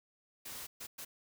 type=noise bursts at uneven times; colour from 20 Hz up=white; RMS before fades=-45 dBFS; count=3; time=0.45-0.67 / 0.8-0.87 / 0.98-1.05 s; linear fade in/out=10 ms; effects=none